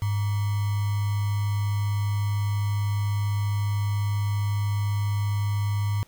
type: tone with sample-and-hold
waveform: sine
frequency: 102.2 Hz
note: G#2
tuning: 27 cents flat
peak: -22 dBFS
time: 0.02-6.03 s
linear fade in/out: 0 ms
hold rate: 1050 Hz
effects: pink hiss -58 dBFS RMS until 6.07 s